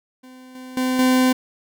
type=tone with level steps; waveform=40% pulse; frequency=256.2 Hz; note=C4; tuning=36 cents flat; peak=-40 / -34 / -18 / -13 dBFS; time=0.23-1.33 s; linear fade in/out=10 ms; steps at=0.55 / 0.77 / 0.99 s; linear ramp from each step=2 ms; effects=none